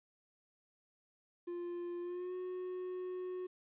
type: tone with pitch glide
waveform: triangle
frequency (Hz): 349.2 to 365.9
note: F4 to F#4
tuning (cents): 0 to -19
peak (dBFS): -37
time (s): 1.47-3.47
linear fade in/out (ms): 10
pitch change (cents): +81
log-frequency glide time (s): 2.01-2.34
effects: resampled to 8000 Hz + 12-bit